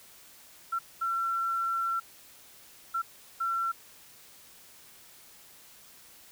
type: tone bursts at uneven times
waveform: sine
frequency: 1354 Hz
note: E6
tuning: 46 cents sharp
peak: -27 dBFS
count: 4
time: 0.72-0.79 / 1.01-2 / 2.94-3.02 / 3.4-3.72 s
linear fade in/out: 10 ms
effects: white hiss -54 dBFS RMS until 6.31 s

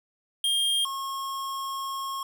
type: tone pair in turn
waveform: square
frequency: 3216 / 1085.1 Hz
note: G7 / C#6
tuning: +44 / -37 cents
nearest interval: octave + perfect fifth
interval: 1881 cents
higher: first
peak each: -23 / -31 dBFS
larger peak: first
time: 0.44-0.85 / 0.85-2.23 s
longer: second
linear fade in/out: 2 ms
effects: none

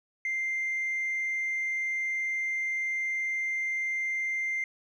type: tone with tanh clipping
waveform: triangle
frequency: 2093 Hz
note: C7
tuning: in tune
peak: -28 dBFS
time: 0.25-4.64 s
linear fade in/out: 2 ms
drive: 5 dB
effects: none

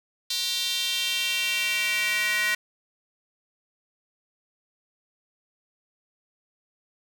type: tone with high-pass filter sweep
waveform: square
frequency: 211 Hz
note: G#3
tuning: 28 cents sharp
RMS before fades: -26 dBFS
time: 0.3-2.55 s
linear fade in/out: 5 ms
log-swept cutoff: 4000 to 1900 Hz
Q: 3.4
effects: none

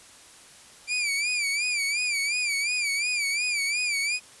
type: tone with vibrato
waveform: sawtooth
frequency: 2349 Hz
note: D7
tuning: in tune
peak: -21 dBFS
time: 0.87-4.2 s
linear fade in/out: 50 ms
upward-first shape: sine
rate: 2.8 Hz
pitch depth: 100 cents each way
effects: white hiss -50 dBFS RMS until 4.4 s + resampled to 24000 Hz

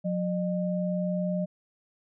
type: tone pair together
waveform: sine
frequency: 180.76 / 608 Hz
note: F#3 / D#5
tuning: -40 / -40 cents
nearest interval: octave + major sixth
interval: 2100 cents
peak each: -27 / -31 dBFS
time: 0.04-1.46 s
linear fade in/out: 20 ms
effects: none

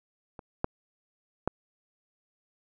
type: clicks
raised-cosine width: 1 ms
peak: -28 / -12 / -12 dBFS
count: 3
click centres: 0.392 / 0.644 / 1.476 s
effects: none

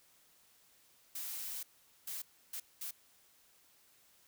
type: noise bursts at uneven times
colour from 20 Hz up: blue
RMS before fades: -42 dBFS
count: 4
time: 1.15-1.63 / 2.07-2.22 / 2.53-2.6 / 2.81-2.91 s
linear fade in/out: 5 ms
effects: white hiss -67 dBFS RMS until 4.27 s

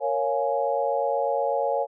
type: chord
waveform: sine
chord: Bb minor seventh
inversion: none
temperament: equal with one note detuned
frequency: 466.2 / 554.4 / 698.5 / 834.5 Hz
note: Bb4 / Db5 / F5 / Ab5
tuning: 0 / 0 / 0 / +8 cents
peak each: -29 / -25 / -29 / -28 dBFS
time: 0-1.87 s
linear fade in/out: 50 ms
effects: none

